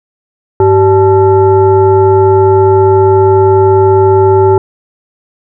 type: tone with frequency modulation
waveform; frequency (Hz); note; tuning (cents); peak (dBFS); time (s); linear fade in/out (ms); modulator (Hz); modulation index
sine; 384.9; G4; -32; -3; 0.6-4.58; 2; 485; 0.85
effects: none